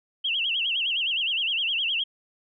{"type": "tone with vibrato", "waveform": "sine", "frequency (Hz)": 2960, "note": "F#7", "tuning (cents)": 0, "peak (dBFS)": -23, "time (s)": [0.24, 2.04], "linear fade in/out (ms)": 10, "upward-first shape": "sine", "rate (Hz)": 9.7, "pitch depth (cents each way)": 190, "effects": []}